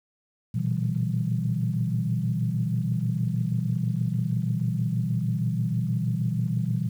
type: tone cluster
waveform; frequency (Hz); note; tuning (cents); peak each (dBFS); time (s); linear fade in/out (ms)
sine; 115.1 / 121.4 / 149.9 / 166.3 / 194.5; A#2 / B2 / D3 / E3 / G3; -22 / -29 / +36 / +16 / -13; -34 / -26 / -33 / -28 / -31; 0.54-6.89; 10
effects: tanh soft clip ceiling -12 dBFS + 9-bit